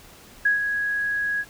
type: tone with ADSR envelope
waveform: sine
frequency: 1661.2 Hz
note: G#6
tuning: in tune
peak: -15 dBFS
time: 0.45-1.45 s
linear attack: 7 ms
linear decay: 130 ms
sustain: -7 dB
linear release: 51 ms
effects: pink hiss -48 dBFS RMS until 1.49 s